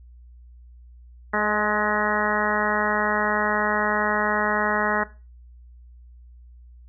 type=harmonic tone with a mistuned harmonic; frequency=210.8 Hz; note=G#3; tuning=26 cents sharp; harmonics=1 / 2 / 3 / 4 / 5 / 6 / 7 / 8 / 9; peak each=-29 / -29 / -29 / -29 / -29 / -29 / -29 / -29 / -29 dBFS; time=1.33-5.04 s; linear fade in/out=10 ms; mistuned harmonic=3; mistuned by=-15 cents; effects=noise-tail reverb RT60 0.3 s tail -17 dB re dry + added 60 Hz sine -44 dBFS peak until 6.88 s